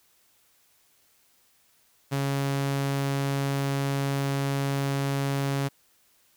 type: tone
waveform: sawtooth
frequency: 138.59 Hz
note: C#3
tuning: in tune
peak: -21 dBFS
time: 2.11-5.69 s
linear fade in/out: 20 ms
effects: white hiss -64 dBFS RMS until 6.36 s